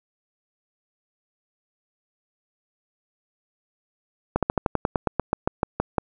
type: slowing click train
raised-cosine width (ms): 1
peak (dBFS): -6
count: 15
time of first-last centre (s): 4.36-5.982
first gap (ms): 67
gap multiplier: 1.08
effects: none